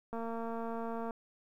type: click train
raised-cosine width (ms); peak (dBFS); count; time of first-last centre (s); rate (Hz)
1; -27; 225; 0.13-1.108; 229
effects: 11-bit